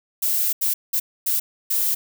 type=noise bursts at uneven times; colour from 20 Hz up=violet; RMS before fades=-21 dBFS; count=5; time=0.22-0.53 / 0.61-0.74 / 0.93-1 / 1.26-1.4 / 1.7-1.95 s; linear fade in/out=10 ms; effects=none